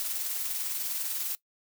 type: noise with tremolo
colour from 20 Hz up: blue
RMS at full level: -31 dBFS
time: 0-1.35 s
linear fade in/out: 0 ms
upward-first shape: sine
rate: 20 Hz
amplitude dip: 35%
effects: noise-tail reverb RT60 0.1 s tail -19 dB re dry